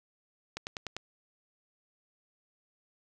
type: click train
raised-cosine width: 0.2 ms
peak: -19 dBFS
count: 5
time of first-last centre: 0.57-0.966 s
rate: 10.1 Hz
effects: none